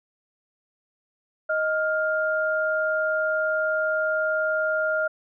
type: tone pair together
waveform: sine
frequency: 626 / 1405.3 Hz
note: D#5 / F6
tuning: +10 / +10 cents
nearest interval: octave + major second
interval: 1400 cents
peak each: -24 dBFS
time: 1.49-5.08 s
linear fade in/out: 10 ms
effects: none